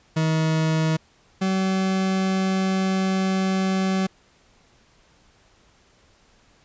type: tone pair in turn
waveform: 40% pulse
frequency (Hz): 158.8 / 189.94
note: D#3 / F#3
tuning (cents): +36 / +46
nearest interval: minor third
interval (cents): 310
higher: second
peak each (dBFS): -18 / -19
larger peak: first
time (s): 0.16-0.97 / 1.41-4.07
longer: second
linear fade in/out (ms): 10
effects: pink hiss -58 dBFS RMS until 6.64 s + resampled to 16000 Hz